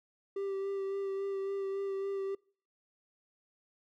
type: tone with vibrato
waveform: triangle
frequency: 392 Hz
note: G4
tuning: in tune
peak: -31 dBFS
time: 0.36-2.35 s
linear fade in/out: 5 ms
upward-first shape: sine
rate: 3.6 Hz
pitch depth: 17 cents each way
effects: noise-tail reverb RT60 0.5 s tail -26 dB re dry